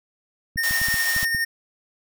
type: clicks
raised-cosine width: 5 ms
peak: -21 dBFS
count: 8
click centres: 0.56 / 0.71 / 0.816 / 0.885 / 0.942 / 1.164 / 1.23 / 1.348 s
type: tone with tremolo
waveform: square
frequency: 1834 Hz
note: A#6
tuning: 29 cents flat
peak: -20 dBFS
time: 0.57-1.45 s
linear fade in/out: 10 ms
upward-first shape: triangle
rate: 12 Hz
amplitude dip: 40%
type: high-pass noise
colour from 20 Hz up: white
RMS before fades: -28 dBFS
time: 0.63-1.25 s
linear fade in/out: 5 ms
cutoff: 580 Hz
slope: 96 dB/octave
effects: none